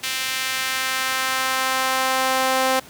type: tone with high-pass filter sweep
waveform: sawtooth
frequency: 261.6 Hz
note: C4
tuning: in tune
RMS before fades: -22 dBFS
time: 0.03-2.8 s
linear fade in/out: 10 ms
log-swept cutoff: 2500 to 590 Hz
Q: 1.1
effects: pink hiss -44 dBFS RMS until 2.89 s + high-pass 100 Hz 12 dB/octave